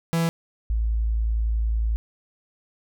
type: tone pair in turn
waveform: 45% pulse / sine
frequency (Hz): 166.1 / 55.43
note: E3 / A1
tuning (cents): +13 / +13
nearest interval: octave + perfect fifth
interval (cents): 1900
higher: first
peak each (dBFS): -20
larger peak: neither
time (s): 0.13-0.29 / 0.7-1.96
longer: second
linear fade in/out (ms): 0
effects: none